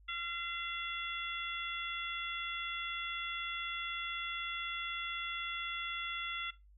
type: harmonic tone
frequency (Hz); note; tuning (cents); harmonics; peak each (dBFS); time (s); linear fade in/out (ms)
684; F5; -36; 2 / 3 / 4 / 5; -41 / -41 / -43 / -43; 0.08-6.51; 10
effects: noise-tail reverb RT60 0.2 s tail -17 dB re dry + added 50 Hz sine -58 dBFS peak until 6.77 s